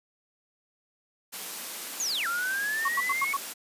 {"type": "high-pass noise", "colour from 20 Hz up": "white", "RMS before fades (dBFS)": -37, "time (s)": [1.32, 3.54], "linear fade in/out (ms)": 20, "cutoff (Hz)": 180, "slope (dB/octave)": 48}
{"type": "linear two-way sweep", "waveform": "sine", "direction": "down then up", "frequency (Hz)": [6900, 1350, 2230], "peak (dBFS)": -27, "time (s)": [2, 3.33], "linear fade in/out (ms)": 0, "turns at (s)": 2.27}
{"type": "tone bursts", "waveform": "sine", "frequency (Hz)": 1108, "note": "C#6", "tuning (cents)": -1, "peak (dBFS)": -24, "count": 5, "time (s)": [2.85, 3.368], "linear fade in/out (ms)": 5, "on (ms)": 34, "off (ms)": 87}
{"effects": ["resampled to 32000 Hz"]}